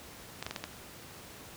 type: clicks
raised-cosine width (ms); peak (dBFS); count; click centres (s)
0.2; -18; 5; 0.426 / 0.465 / 0.51 / 0.562 / 0.64
effects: pink hiss -49 dBFS RMS until 1.56 s + high-pass 60 Hz 12 dB/octave